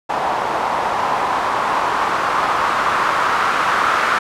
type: noise with low-pass filter sweep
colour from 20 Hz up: blue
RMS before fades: -18 dBFS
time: 0.09-4.19 s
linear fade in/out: 10 ms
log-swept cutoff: 860 to 1300 Hz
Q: 2.7
effects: none